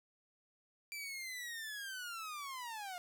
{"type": "linear sweep", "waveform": "sawtooth", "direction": "down", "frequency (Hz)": [2349, 698.5], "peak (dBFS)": -39, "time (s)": [0.92, 2.98], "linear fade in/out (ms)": 0, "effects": []}